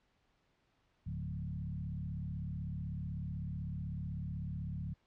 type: tone with frequency modulation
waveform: sine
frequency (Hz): 123.47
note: B2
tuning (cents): 0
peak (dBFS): -37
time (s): 1.06-4.94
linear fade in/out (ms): 10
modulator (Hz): 36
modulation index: 1.6
effects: pink hiss -75 dBFS RMS until 5.06 s + low-pass 4000 Hz 12 dB/octave